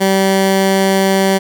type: tone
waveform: 15% pulse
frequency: 193 Hz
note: G3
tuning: 27 cents flat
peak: -4 dBFS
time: 0-1.39 s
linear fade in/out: 20 ms
effects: none